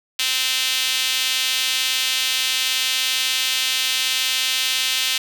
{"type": "tone with high-pass filter", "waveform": "sawtooth", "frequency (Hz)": 259.3, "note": "C4", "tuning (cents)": -15, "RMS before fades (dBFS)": -21, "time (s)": [0.19, 5.18], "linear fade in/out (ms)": 5, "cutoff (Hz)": 3100, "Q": 2, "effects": []}